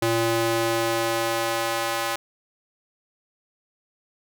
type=tone with high-pass filter sweep; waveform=square; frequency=114.7 Hz; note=A#2; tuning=28 cents flat; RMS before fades=-24 dBFS; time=0.02-2.16 s; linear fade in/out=5 ms; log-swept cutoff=260 to 800 Hz; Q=0.93; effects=none